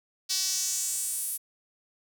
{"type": "tone with high-pass filter sweep", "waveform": "sawtooth", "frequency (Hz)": 380.1, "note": "F#4", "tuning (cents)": 47, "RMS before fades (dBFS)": -30, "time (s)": [0.29, 1.38], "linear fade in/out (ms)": 20, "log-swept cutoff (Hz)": [4800, 11000], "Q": 2.8, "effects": []}